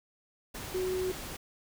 sine tone in noise, 370.6 Hz, F#4, 3 cents sharp, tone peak -29 dBFS, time 0.74-1.12 s, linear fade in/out 10 ms, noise pink, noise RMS -41 dBFS, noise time 0.54-1.37 s, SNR +9 dB, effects none

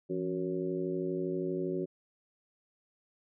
harmonic tone with a mistuned harmonic, 92.5 Hz, F#2, in tune, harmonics 2 / 3 / 4 / 5 / 6, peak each -38 / -38 / -33 / -43 / -43 dBFS, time 0.09-1.86 s, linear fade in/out 20 ms, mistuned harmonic 2, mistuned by -150 cents, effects none

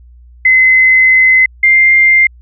sine tone pair in turn, 2046 / 2101 Hz, C7 / C7, -39 / +7 cents, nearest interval unison, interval 46 cents, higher second, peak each -4 dBFS, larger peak neither, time 0.45-1.46 / 1.63-2.27 s, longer first, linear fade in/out 5 ms, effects added 60 Hz sine -36 dBFS peak until 2.41 s

